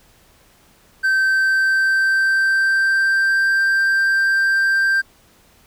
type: tone with pitch glide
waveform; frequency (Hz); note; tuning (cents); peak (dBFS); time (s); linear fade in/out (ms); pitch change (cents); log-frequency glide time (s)
triangle; 1551 to 1576.3; G6 to G6; -19 to +9; -12; 1.03-5.02; 20; +28; 1.25-3.54
effects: pink hiss -53 dBFS RMS until 5.66 s